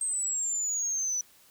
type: exponential sweep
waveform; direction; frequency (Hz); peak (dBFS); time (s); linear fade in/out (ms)
sine; down; 8372 to 5920; -26; 0.01-1.21; 2
effects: tanh soft clip ceiling -24 dBFS + white hiss -59 dBFS RMS until 1.5 s